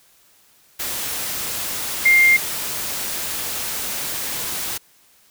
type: tone in noise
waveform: sine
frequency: 2112 Hz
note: C7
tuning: 16 cents sharp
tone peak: -10 dBFS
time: 2.05-2.37 s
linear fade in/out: 10 ms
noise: white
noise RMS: -26 dBFS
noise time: 0.79-4.78 s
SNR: +13 dB
effects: white hiss -55 dBFS RMS until 5.3 s